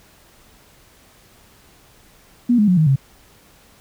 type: tone with pitch steps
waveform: sine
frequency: 241.8 / 209.3 / 181.15 / 156.79 / 135.71 Hz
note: B3 / G#3 / F#3 / D#3 / C#3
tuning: -36 / +14 / -36 / +14 / -36 cents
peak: -11 dBFS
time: 2.49-2.96 s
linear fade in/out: 10 ms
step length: 94 ms
effects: pink hiss -51 dBFS RMS until 3.8 s